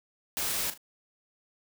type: noise with echo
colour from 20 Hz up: white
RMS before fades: -31 dBFS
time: 0.37-0.7 s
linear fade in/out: 0 ms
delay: 38 ms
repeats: 2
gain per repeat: -11 dB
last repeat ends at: 0.776 s
effects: none